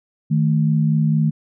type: tone pair together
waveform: sine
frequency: 155.56 / 220 Hz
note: D#3 / A3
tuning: 0 / 0 cents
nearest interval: tritone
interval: 600 cents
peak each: -15 / -20 dBFS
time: 0.3-1.31 s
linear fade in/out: 20 ms
effects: none